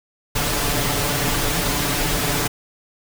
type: noise with comb filter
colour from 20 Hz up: pink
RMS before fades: -21 dBFS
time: 0.35-2.48 s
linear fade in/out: 10 ms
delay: 6.9 ms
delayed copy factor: +0.65
effects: none